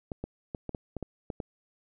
clicks, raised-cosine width 2 ms, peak -21 dBFS, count 9, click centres 0.118 / 0.24 / 0.548 / 0.693 / 0.748 / 0.967 / 1.027 / 1.302 / 1.402 s, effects none

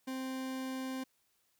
40% pulse tone, 261.6 Hz, C4, in tune, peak -36 dBFS, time 0.07-1.04 s, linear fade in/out 10 ms, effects white hiss -75 dBFS RMS until 1.59 s

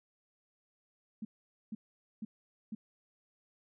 sine tone bursts, 217 Hz, A3, 24 cents flat, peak -37 dBFS, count 4, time 1.22-2.75 s, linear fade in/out 5 ms, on 30 ms, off 470 ms, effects none

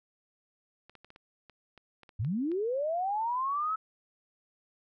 clicks, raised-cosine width 0.3 ms, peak -36 dBFS, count 11, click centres 0.896 / 0.953 / 1.046 / 1.104 / 1.161 / 1.497 / 1.777 / 2.033 / 2.092 / 2.248 / 2.517 s
sine linear sweep, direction up, 87.31 to 1314 Hz, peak -28 dBFS, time 2.19-3.76 s, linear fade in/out 10 ms
effects none

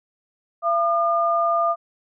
sine tone pair together, 678 / 1209 Hz, E5 / D6, +49 / +50 cents, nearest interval minor seventh, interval 1001 cents, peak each -20 dBFS, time 0.62-1.76 s, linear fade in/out 50 ms, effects none

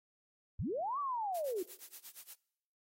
sine linear two-way sweep, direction up then down, 51.91 to 1179 to 336.7 Hz, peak -34 dBFS, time 0.59-1.63 s, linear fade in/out 5 ms, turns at 0.99 s
blue noise with tremolo, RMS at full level -48 dBFS, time 1.34-2.34 s, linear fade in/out 5 ms, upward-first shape sine, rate 8.5 Hz, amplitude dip 95%
effects noise-tail reverb RT60 0.8 s tail -24 dB re dry + AAC 48 kbps

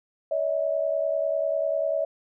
sine tone pair together, 568.9 / 639 Hz, C#5 / D#5, +45 / +46 cents, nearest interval major second, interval 201 cents, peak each -26 / -25 dBFS, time 0.31-2.05 s, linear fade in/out 5 ms, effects none

